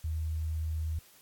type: tone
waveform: sine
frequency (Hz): 79.2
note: D#2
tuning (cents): +31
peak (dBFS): -30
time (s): 0.04-0.99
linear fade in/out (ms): 5
effects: white hiss -59 dBFS RMS until 1.21 s + AAC 64 kbps